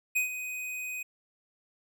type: tone with ADSR envelope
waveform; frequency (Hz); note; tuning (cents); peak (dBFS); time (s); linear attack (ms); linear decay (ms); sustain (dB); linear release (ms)
square; 2500; D#7; +8; -24; 0.15-1.03; 15; 120; -11; 8
effects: none